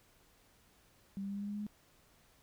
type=tone with pitch steps; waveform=sine; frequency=196 / 197.82 / 199.66 / 201.5 / 203.4 / 205.3 / 207.2 / 209.1 Hz; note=G3 / G3 / G3 / G3 / G#3 / G#3 / G#3 / G#3; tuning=0 / +16 / +32 / +48 / -36 / -20 / -4 / +12 cents; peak=-37 dBFS; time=1.17-1.666 s; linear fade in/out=0 ms; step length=62 ms; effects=pink hiss -67 dBFS RMS until 2.42 s

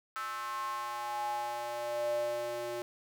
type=tone with high-pass filter sweep; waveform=square; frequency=119.3 Hz; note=A#2; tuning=41 cents sharp; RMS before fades=-36 dBFS; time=0.16-2.82 s; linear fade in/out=0 ms; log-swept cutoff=1300 to 450 Hz; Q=7.2; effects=none

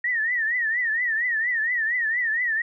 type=tone with vibrato; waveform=sine; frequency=1864.7 Hz; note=A#6; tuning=in tune; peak=-21 dBFS; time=0.04-2.62 s; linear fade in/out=5 ms; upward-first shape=triangle; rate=4.3 Hz; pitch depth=150 cents each way; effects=none

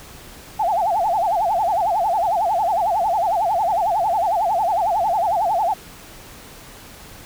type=tone with vibrato; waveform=sine; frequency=771 Hz; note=G5; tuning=29 cents flat; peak=-16 dBFS; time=0.59-5.74 s; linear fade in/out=10 ms; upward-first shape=sine; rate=11 Hz; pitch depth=240 cents each way; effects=pink hiss -41 dBFS RMS until 7.25 s

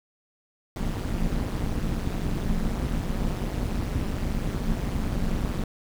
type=noise with amplitude modulation; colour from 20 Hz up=brown; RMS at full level=-23 dBFS; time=0.76-5.64 s; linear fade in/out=2 ms; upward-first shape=sine; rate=192 Hz; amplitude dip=90%; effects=none

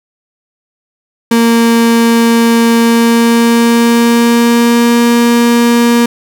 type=tone with pitch glide; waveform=35% pulse; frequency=231.4 to 236.5 Hz; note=A#3 to A#3; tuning=-13 to +25 cents; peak=-4 dBFS; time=1.31-6.06 s; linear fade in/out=5 ms; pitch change=+38 cents; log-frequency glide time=2.78-5.02 s; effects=none

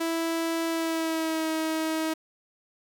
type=tone with pitch glide; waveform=sawtooth; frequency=329.6 to 318.2 Hz; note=E4 to D#4; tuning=0 to +39 cents; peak=-22 dBFS; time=0-2.14 s; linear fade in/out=10 ms; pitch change=-61 cents; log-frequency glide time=0.68-1.49 s; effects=9-bit

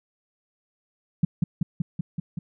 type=tone with echo; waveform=sine; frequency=167.2 Hz; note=E3; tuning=25 cents sharp; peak=-14 dBFS; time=1.23-1.25 s; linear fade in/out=5 ms; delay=190 ms; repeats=6; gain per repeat=-2 dB; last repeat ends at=2.39 s; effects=none

